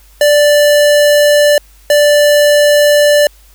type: tone pair in turn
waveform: square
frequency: 587 / 587 Hz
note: D5 / D5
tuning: -1 / -1 cents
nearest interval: unison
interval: 0 cents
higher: neither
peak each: -6 dBFS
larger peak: neither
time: 0.21-1.58 / 1.9-3.27 s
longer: neither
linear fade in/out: 2 ms
effects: added 50 Hz sine -41 dBFS peak until 3.54 s + white hiss -47 dBFS RMS until 3.54 s